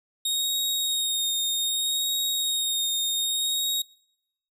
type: tone with vibrato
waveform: sawtooth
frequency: 3729 Hz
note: A#7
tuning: in tune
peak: -21 dBFS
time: 0.25-3.82 s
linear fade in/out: 5 ms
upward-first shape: sine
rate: 0.64 Hz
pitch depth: 19 cents each way
effects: noise-tail reverb RT60 0.8 s tail -25 dB re dry